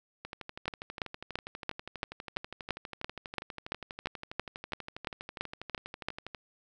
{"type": "two click trains", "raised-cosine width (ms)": 0.3, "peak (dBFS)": [-24, -15], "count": [76, 17], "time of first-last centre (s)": [[0.25, 6.348], [0.68, 6.085]], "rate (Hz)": [12.3, 2.96], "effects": []}